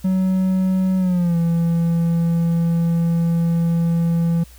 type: tone with pitch glide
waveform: triangle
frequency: 187.4 to 167.92 Hz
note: F#3 to E3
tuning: +22 to +32 cents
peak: -13 dBFS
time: 0.04-4.44 s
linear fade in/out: 10 ms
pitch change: -190 cents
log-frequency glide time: 0.98-1.37 s
effects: added 60 Hz sine -42 dBFS peak until 4.58 s + white hiss -49 dBFS RMS until 4.58 s